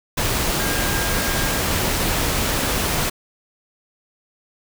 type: tone in noise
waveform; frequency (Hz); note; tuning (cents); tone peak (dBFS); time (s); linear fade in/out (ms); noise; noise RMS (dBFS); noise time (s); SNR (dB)
sine; 1614; G#6; -50; -29; 0.59-1.6; 10; pink; -21; 0.17-3.1; -11
effects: none